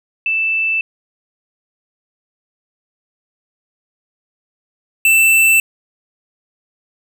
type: tone pair in turn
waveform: sine / square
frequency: 2646 / 2663 Hz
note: E7 / E7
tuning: +6 / +17 cents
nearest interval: unison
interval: 11 cents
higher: second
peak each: -14 / -9 dBFS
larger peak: second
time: 0.26-0.81 / 5.05-5.6 s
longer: neither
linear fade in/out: 2 ms
effects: none